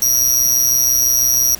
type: tone with amplitude modulation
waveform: sawtooth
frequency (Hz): 5740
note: F8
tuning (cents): +47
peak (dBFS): -6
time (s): 0.02-1.55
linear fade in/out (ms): 2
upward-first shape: sine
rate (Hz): 126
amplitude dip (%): 75
effects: added 50 Hz sine -40 dBFS peak until 1.59 s + pink hiss -36 dBFS RMS until 1.59 s